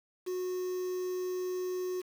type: tone with quantisation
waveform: triangle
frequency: 365.8 Hz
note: F#4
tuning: 20 cents flat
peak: -30 dBFS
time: 0.26-2.02 s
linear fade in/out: 20 ms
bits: 8
effects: none